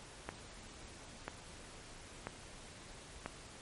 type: click train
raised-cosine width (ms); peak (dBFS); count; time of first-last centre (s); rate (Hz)
0.5; -24; 4; 0.29-3.26; 1.01
effects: pink hiss -53 dBFS RMS until 3.61 s + MP3 48 kbps